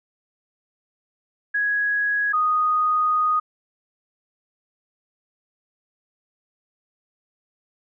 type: tone pair in turn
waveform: sine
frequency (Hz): 1665 / 1241.2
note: G#6 / D#6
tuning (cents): +4 / -5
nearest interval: perfect fourth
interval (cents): 509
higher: first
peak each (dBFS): -19 / -17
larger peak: second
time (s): 1.54-2.33 / 2.33-3.4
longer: second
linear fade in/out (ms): 10
effects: none